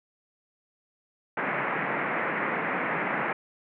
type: band-pass noise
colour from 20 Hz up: white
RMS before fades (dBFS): -29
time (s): 1.37-3.33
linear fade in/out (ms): 5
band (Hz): 140 to 2200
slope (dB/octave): 48
effects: none